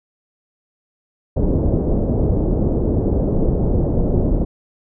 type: low-pass noise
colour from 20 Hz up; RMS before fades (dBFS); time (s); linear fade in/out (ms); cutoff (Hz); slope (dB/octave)
pink; -17; 1.36-4.45; 10; 530; 24
effects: none